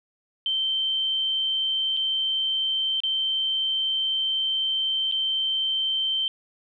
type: tone with dropouts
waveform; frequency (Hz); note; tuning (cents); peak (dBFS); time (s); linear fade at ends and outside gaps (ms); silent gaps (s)
sine; 3114; G7; -12; -22; 0.46-6.28; 1; 1.967-1.971 / 3.003-3.035 / 5.114-5.122
effects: none